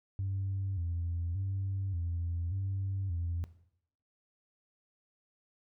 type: tone with vibrato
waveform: sine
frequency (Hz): 91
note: F#2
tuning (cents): -28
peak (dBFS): -30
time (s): 0.19-3.44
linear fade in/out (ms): 0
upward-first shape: square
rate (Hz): 0.86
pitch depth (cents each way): 110
effects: noise-tail reverb RT60 0.7 s tail -17 dB re dry + tanh soft clip ceiling -28 dBFS